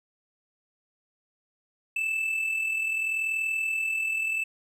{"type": "tone with amplitude modulation", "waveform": "triangle", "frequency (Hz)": 2637, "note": "E7", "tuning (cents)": 0, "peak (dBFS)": -22, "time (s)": [1.96, 4.44], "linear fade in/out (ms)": 5, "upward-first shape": "sine", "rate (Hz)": 40.7, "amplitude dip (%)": 45, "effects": []}